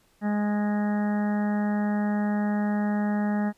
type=harmonic tone; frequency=207.7 Hz; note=G#3; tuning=in tune; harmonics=1 / 2 / 3 / 4 / 5 / 6 / 7 / 8 / 9; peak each=-23 / -40 / -36 / -35 / -49 / -44 / -46 / -42 / -42 dBFS; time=0.21-3.53 s; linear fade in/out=50 ms; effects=pink hiss -64 dBFS RMS until 3.57 s + resampled to 32000 Hz